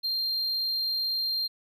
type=tone; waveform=triangle; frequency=4186 Hz; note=C8; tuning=in tune; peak=-25 dBFS; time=0.03-1.48 s; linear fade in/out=20 ms; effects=none